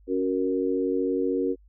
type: chord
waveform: sine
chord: F# major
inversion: second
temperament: equal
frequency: 277.2 / 370 / 466.2 Hz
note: C#4 / F#4 / A#4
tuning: 0 / 0 / 0 cents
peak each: -27 dBFS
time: 0.07-1.56 s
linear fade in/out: 50 ms
effects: added 50 Hz sine -52 dBFS peak until 1.68 s